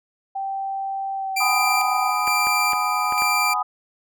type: tone with pitch glide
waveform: sine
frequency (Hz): 780 to 768.4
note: G5 to G5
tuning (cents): -9 to -35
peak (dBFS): -24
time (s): 0.35-2.11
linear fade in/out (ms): 10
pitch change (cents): -26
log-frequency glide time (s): 1.15-1.33
type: tone with tremolo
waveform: sawtooth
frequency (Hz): 2360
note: D7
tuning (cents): +8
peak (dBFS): -17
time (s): 1.36-3.54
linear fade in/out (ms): 10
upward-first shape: square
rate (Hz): 1.1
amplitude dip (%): 55
type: chord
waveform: sine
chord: G# minor seventh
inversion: third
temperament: equal with one note detuned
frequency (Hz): 740 / 830.6 / 997.5 / 1244.5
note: F#5 / G#5 / B5 / D#6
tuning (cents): 0 / 0 / +17 / 0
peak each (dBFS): -28 / -26 / -27 / -23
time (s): 1.4-3.63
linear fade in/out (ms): 10
type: clicks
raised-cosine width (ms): 0.5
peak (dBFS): -16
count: 5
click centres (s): 2.277 / 2.47 / 2.733 / 3.124 / 3.221
effects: none